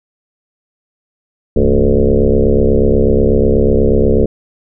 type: tone with frequency modulation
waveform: sine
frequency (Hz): 223.2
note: A3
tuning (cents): +25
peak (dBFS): -7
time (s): 1.56-4.26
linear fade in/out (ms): 5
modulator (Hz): 68.2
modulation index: 4.3
effects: none